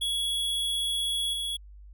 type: tone with level steps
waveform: square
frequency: 3356 Hz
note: G#7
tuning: 17 cents sharp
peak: -27 / -30 dBFS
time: 0.01-1.57 s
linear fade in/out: 10 ms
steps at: 1.33 s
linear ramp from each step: 5 ms
effects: added 50 Hz sine -45 dBFS peak until 1.93 s